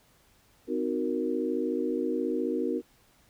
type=chord; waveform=sine; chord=C half-diminished seventh; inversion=none; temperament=equal with one note detuned; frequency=256.7 / 311.1 / 370 / 466.2 Hz; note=C4 / Eb4 / Gb4 / Bb4; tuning=-33 / 0 / 0 / 0 cents; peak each=-32 dBFS; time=0.67-2.82 s; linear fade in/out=50 ms; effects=pink hiss -63 dBFS RMS until 3.29 s